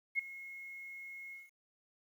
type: tone with ADSR envelope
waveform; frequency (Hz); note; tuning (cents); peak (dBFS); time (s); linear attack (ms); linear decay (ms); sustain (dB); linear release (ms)
sine; 2165; C#7; -41; -27; 0.15-1.51; 39; 7; -18; 180
effects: 11-bit